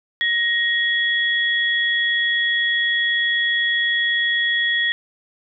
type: tone pair together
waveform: sine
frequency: 1881 / 3352 Hz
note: A#6 / G#7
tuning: +15 / +15 cents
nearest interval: minor seventh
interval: 1000 cents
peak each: -18 / -22 dBFS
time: 0.21-4.92 s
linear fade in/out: 0 ms
effects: none